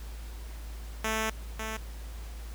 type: tone pair in turn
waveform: 5% pulse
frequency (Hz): 220 / 220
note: A3 / A3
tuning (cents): 0 / 0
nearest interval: unison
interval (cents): 0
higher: neither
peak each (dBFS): -17 / -23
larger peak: first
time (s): 1.04-1.3 / 1.59-1.77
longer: first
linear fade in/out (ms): 5
effects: added 55 Hz sine -38 dBFS peak until 2.54 s + pink hiss -51 dBFS RMS until 2.54 s